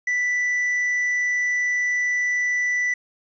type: tone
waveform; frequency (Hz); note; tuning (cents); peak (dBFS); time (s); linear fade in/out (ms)
triangle; 1975.5; B6; 0; -18; 0.07-2.94; 5
effects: resampled to 16000 Hz + 9-bit